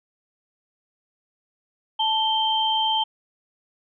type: tone pair together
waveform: sine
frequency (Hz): 880 / 3136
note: A5 / G7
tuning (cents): 0 / 0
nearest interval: octave + minor seventh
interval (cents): 2200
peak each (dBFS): -22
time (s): 1.99-3.04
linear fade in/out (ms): 10
effects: none